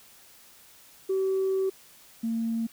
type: tone pair in turn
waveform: sine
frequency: 382.6 / 227.7 Hz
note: G4 / A#3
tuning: -42 / -40 cents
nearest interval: major sixth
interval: 898 cents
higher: first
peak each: -22 / -25 dBFS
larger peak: first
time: 1.09-1.7 / 2.23-2.67 s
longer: first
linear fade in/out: 10 ms
effects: tanh soft clip ceiling -20 dBFS + white hiss -54 dBFS RMS until 2.72 s